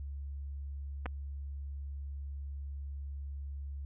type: clicks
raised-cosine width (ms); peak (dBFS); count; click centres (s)
0.5; -23; 2; 1.058 / 1.062
effects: added 70 Hz sine -38 dBFS peak until 3.85 s + resampled to 8000 Hz